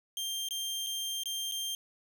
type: tone with dropouts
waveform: sawtooth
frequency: 3178 Hz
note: G7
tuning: 23 cents sharp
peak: -30 dBFS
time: 0.17-1.75 s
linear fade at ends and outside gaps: 1 ms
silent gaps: 0.487-0.508 / 0.864-0.868 / 1.235-1.257 / 1.514-1.52 s
effects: none